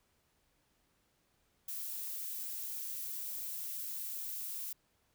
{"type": "noise", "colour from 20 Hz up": "violet", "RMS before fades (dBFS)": -41, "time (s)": [1.68, 4.73], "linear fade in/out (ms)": 5, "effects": ["pink hiss -75 dBFS RMS until 5.14 s"]}